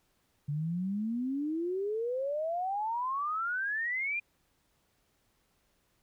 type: exponential sweep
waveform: sine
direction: up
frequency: 141.6 to 2446 Hz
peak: -30 dBFS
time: 0.48-4.2 s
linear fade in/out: 10 ms
effects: pink hiss -73 dBFS RMS until 6.02 s